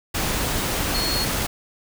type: tone in noise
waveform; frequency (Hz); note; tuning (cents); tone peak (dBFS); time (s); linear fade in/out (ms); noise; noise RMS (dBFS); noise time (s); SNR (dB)
sine; 4322; C#8; -45; -24; 0.94-1.25; 10; pink; -24; 0.14-1.47; -3
effects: none